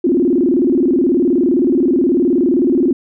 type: tone with vibrato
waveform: sine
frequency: 303.3 Hz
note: D#4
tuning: 44 cents flat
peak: -10 dBFS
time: 0.04-2.93 s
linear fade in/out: 5 ms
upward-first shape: square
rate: 19 Hz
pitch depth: 260 cents each way
effects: none